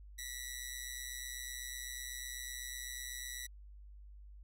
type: tone with amplitude modulation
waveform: 10% pulse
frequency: 1949 Hz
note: B6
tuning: 23 cents flat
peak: -30 dBFS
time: 0.18-3.47 s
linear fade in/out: 10 ms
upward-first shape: sine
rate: 128 Hz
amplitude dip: 70%
effects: added 50 Hz sine -51 dBFS peak until 4.43 s